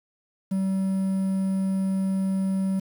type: tone with quantisation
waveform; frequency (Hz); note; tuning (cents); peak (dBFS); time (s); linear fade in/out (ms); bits
triangle; 191.6; G3; -39; -20; 0.51-2.8; 10; 8
effects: none